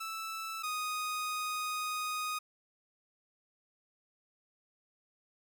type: tone pair in turn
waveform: sawtooth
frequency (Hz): 1318.5 / 1243.9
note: E6 / D#6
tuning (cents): 0 / -1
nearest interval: minor second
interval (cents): 101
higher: first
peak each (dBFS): -34 / -30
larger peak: second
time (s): 0-0.63 / 0.63-2.39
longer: second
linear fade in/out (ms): 10
effects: none